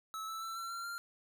square tone with pitch steps, 1300 / 1317.4 / 1335 / 1352.9 / 1371 / 1389.3 Hz, E6 / E6 / E6 / E6 / F6 / F6, -24 / -1 / +22 / +45 / -32 / -9 cents, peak -40 dBFS, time 0.14-0.98 s, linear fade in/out 0 ms, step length 140 ms, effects none

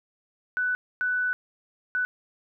sine tone bursts at uneven times, 1492 Hz, F#6, 14 cents sharp, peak -23 dBFS, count 3, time 0.57-0.75 / 1.01-1.33 / 1.95-2.05 s, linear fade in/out 0 ms, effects none

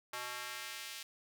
square tone with high-pass filter sweep, 123.47 Hz, B2, in tune, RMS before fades -44 dBFS, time 0.13-1.03 s, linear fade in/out 5 ms, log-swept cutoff 990 to 3000 Hz, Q 0.95, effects none

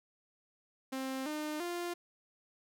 sawtooth tone with pitch steps, 264.3 / 303.6 / 348.7 Hz, C4 / D#4 / F4, +18 / -42 / -3 cents, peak -32 dBFS, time 0.92-1.94 s, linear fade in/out 10 ms, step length 340 ms, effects none

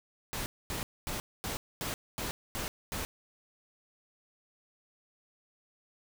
pink noise bursts, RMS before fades -36 dBFS, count 8, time 0.33-3.05 s, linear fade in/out 0 ms, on 130 ms, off 240 ms, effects none

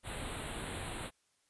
pink band-stop noise, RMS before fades -41 dBFS, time 0.03-1.11 s, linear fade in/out 50 ms, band 4100 to 7800 Hz, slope 96 dB/octave, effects white hiss -75 dBFS RMS until 1.49 s + resampled to 24000 Hz

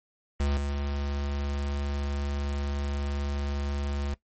square tone pair in turn, 71 / 71 Hz, C#2 / C#2, +42 / +42 cents, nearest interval unison, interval 0 cents, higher neither, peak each -25 / -29 dBFS, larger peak first, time 0.4-0.57 / 0.57-4.14 s, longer second, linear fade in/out 0 ms, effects noise-tail reverb RT60 0.1 s tail -18 dB re dry + MP3 32 kbps

